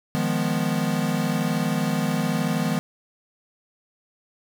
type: chord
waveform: square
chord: F half-diminished seventh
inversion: third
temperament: equal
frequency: 155.56 / 174.61 / 207.7 / 246.9 Hz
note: Eb3 / F3 / Ab3 / Cb4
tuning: 0 / 0 / 0 / 0 cents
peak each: -28 dBFS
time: 0.15-2.79 s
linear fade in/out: 0 ms
effects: none